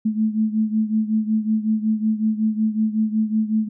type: beating tone pair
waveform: sine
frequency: 216.1 / 221.5 Hz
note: A3 / A3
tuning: -31 / +12 cents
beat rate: 5.4 Hz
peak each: -19 / -23 dBFS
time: 0.05-3.69 s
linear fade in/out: 10 ms
effects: none